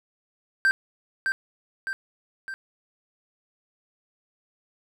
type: tone with echo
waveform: triangle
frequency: 1568 Hz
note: G6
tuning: in tune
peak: -15 dBFS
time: 0.65-0.71 s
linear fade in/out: 0 ms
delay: 610 ms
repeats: 3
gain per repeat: -5 dB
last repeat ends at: 2.54 s
effects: none